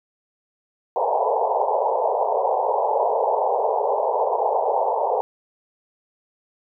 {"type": "band-pass noise", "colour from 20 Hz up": "white", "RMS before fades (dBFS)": -21, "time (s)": [0.96, 5.21], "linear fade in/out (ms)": 0, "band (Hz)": [420, 960], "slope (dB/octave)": 96, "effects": []}